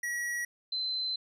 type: tone pair in turn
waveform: square / sine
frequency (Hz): 1919 / 4066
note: A#6 / B7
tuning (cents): +50 / +50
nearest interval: octave + minor second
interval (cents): 1300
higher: second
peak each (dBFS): -32 / -30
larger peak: second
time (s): 0.03-0.45 / 0.72-1.16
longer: second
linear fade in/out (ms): 5
effects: resampled to 32000 Hz